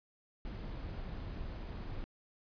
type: noise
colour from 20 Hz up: brown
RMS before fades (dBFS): -42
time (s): 0.45-2.04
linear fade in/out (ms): 0
effects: resampled to 11025 Hz